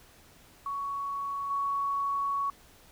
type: tone with level steps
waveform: sine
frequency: 1117 Hz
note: C#6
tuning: 13 cents sharp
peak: -31 / -27 dBFS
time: 0.66-2.5 s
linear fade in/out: 2 ms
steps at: 1.5 s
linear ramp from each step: 10 ms
effects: pink hiss -57 dBFS RMS until 2.91 s